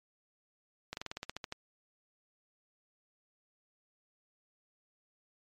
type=slowing click train; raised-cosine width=0.2 ms; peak=-21 dBFS; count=11; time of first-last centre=0.93-1.524 s; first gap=41 ms; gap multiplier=1.08; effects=MP3 64 kbps